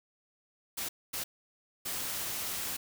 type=noise bursts at uneven times; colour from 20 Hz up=white; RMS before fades=-36 dBFS; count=3; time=0.77-0.89 / 1.13-1.24 / 1.85-2.77 s; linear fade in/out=10 ms; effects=none